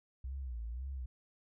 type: tone with vibrato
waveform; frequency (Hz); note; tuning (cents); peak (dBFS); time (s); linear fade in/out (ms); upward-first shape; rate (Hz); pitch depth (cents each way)
sine; 61.74; B1; 0; -38; 0.24-1.06; 5; sine; 1.9; 170
effects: none